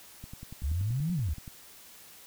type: click train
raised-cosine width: 5 ms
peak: -30 dBFS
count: 14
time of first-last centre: 0.24-1.478 s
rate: 10.5 Hz
type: exponential two-way sweep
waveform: sine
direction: up then down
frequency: 65.6 to 185.1 to 65.6 Hz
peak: -27 dBFS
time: 0.63-1.34 s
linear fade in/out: 10 ms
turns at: 1.13 s
effects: white hiss -52 dBFS RMS until 2.26 s